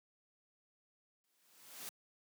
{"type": "noise with exponential growth", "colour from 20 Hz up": "white", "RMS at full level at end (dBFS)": -44, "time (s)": [1.24, 1.89], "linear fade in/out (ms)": 0, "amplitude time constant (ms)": 140, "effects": ["high-pass 150 Hz 12 dB/octave"]}